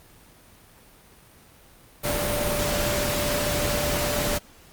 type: tone in noise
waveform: sine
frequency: 587.3 Hz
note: D5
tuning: in tune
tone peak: -28 dBFS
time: 2.03-4.39 s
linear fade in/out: 20 ms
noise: pink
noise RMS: -26 dBFS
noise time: 2.03-4.39 s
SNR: -5 dB
effects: pink hiss -52 dBFS RMS until 4.72 s + Opus 32 kbps